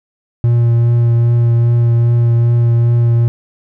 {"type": "tone with vibrato", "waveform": "triangle", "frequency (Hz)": 118, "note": "A#2", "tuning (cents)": 22, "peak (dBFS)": -6, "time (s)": [0.44, 3.28], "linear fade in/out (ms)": 0, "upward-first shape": "triangle", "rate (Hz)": 2.5, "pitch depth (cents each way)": 16, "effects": []}